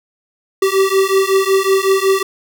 square beating tone pair, 383.9 / 389.3 Hz, G4 / G4, -36 / -12 cents, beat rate 5.4 Hz, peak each -15 dBFS, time 0.62-2.23 s, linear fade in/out 5 ms, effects none

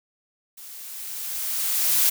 blue noise with level ramp, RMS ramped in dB -42 to -18 dBFS, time 0.57-2.1 s, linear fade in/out 10 ms, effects none

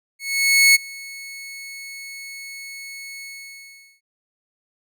sawtooth tone with ADSR envelope, 2200 Hz, C#7, 14 cents flat, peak -6 dBFS, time 0.19-4.01 s, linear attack 560 ms, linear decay 20 ms, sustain -24 dB, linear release 790 ms, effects none

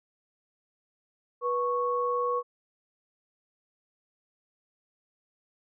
sine tone pair together, 488.1 / 1105.3 Hz, B4 / C#6, -20 / -5 cents, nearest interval octave + major second, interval 1415 cents, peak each -28 dBFS, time 1.41-2.43 s, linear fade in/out 50 ms, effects none

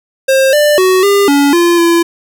square tone with pitch steps, 533 / 593 / 372.7 / 401.5 / 283.6 / 344.5 / 338.9 Hz, C5 / D5 / F#4 / G4 / C#4 / F4 / E4, +32 / +17 / +13 / +41 / +40 / -24 / +48 cents, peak -7 dBFS, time 0.28-2.03 s, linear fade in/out 10 ms, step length 250 ms, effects none

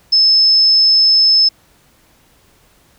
sine tone, 5230 Hz, E8, 15 cents flat, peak -7 dBFS, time 0.12-1.49 s, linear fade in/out 10 ms, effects pink hiss -52 dBFS RMS until 2.98 s

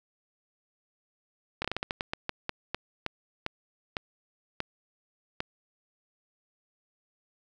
slowing click train, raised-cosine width 0.3 ms, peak -14 dBFS, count 17, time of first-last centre 1.62-5.404 s, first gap 25 ms, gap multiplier 1.26, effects none

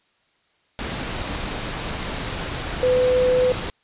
sine tone in noise, 504 Hz, B4, 35 cents sharp, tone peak -15 dBFS, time 2.83-3.52 s, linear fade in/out 0 ms, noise pink, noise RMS -28 dBFS, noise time 0.79-3.7 s, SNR +10 dB, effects white hiss -64 dBFS RMS until 3.83 s + resampled to 8000 Hz

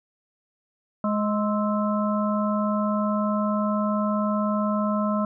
harmonic tone with a mistuned harmonic, 209.2 Hz, G#3, 13 cents sharp, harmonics 1 / 3 / 5 / 6, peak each -23 / -28 / -30 / -31 dBFS, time 1.04-5.25 s, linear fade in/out 2 ms, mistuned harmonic 6, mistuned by +77 cents, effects none

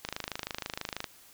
click train, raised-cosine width 0.2 ms, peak -16 dBFS, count 27, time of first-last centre 0.05-1.042 s, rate 26.2 Hz, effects white hiss -56 dBFS RMS until 1.33 s

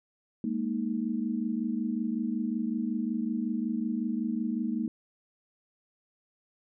sine chord, Ab suspended second, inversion none, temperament equal, 207.7 / 233.1 / 311.1 Hz, Ab3 / Bb3 / Eb4, 0 / 0 / 0 cents, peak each -33 / -30 / -35 dBFS, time 0.44-4.88 s, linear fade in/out 2 ms, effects none

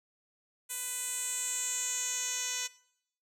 10% pulse tone with band-pass filter sweep, 498.7 Hz, B4, 17 cents sharp, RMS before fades -35 dBFS, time 0.69-2.68 s, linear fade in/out 20 ms, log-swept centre 9800 to 5600 Hz, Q 3.4, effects noise-tail reverb RT60 0.7 s tail -20 dB re dry

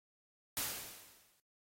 white noise with exponential decay, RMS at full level -35 dBFS, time 0.57-1.4 s, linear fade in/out 1 ms, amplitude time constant 180 ms, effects AAC 48 kbps

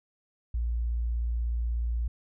sine tone, 58.27 Hz, A#1, in tune, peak -26 dBFS, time 0.54-2.08 s, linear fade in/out 5 ms, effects none

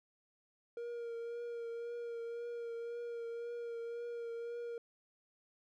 triangle tone with vibrato, 469.4 Hz, A#4, 12 cents sharp, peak -38 dBFS, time 0.77-4.78 s, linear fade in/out 2 ms, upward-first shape triangle, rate 1.9 Hz, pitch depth 25 cents each way, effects none

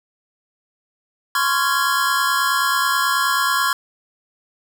square chord, Db major seventh, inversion third, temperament just, 1039.4 / 1108.7 / 1385.9 / 1663.1 Hz, C6 / Db6 / F6 / Ab6, -12 / 0 / -14 / +2 cents, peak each -23 dBFS, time 1.35-3.73 s, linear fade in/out 2 ms, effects none

